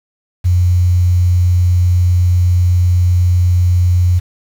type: tone with quantisation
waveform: sine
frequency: 89.2 Hz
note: F2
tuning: 37 cents sharp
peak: -8 dBFS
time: 0.44-4.2 s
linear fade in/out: 20 ms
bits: 6
effects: none